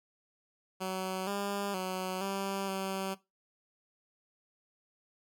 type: tone with pitch steps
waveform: 10% pulse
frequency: 187.7 / 200.9 / 186.1 / 195.6 / 192.2 Hz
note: F#3 / G3 / F#3 / G3 / G3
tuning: +25 / +43 / +10 / -4 / -34 cents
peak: -25 dBFS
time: 0.8-3.15 s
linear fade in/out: 20 ms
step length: 470 ms
effects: noise-tail reverb RT60 0.2 s tail -17 dB re dry